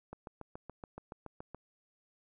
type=click train; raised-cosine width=1 ms; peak=-30 dBFS; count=11; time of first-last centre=0.13-1.546 s; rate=7.06 Hz; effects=none